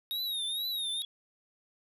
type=tone with vibrato; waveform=square; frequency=3756 Hz; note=A#7; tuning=12 cents sharp; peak=-32 dBFS; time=0.11-1.02 s; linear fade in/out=0 ms; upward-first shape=triangle; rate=2.2 Hz; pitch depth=120 cents each way
type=tone with exponential growth; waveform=sine; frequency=3370 Hz; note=G#7; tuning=25 cents sharp; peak=-35 dBFS; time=0.88-1.05 s; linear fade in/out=2 ms; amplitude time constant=36 ms
effects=none